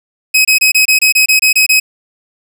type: tone bursts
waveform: sawtooth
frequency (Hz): 2540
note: D#7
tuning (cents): +35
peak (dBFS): -3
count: 11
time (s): 0.34-1.8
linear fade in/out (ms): 10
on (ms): 110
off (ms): 25
effects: none